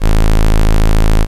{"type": "tone", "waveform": "square", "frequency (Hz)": 26.88, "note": "A0", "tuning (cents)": -39, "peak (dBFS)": -6, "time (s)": [0, 1.27], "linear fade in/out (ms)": 50, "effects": ["resampled to 32000 Hz", "7-bit"]}